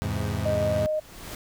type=chord; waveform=30% pulse; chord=E augmented; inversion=none; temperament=equal; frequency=82.41 / 103.83 / 130.81 Hz; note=E2 / G#2 / B#2; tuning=0 / 0 / 0 cents; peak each=-28 / -26 / -31 dBFS; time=0.02-0.86 s; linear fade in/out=0 ms
type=tone; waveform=sine; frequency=617 Hz; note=D#5; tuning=15 cents flat; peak=-23 dBFS; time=0.45-1 s; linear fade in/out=10 ms
type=noise with exponential growth; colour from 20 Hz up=pink; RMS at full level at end=-36 dBFS; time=0.47-1.35 s; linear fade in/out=2 ms; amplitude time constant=190 ms
effects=none